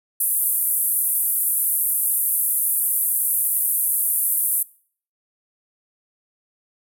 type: band-pass noise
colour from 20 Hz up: white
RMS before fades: -21 dBFS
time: 0.2-4.63 s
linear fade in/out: 5 ms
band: 9700 to 14000 Hz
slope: 48 dB/octave
effects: noise-tail reverb RT60 0.5 s tail -22 dB re dry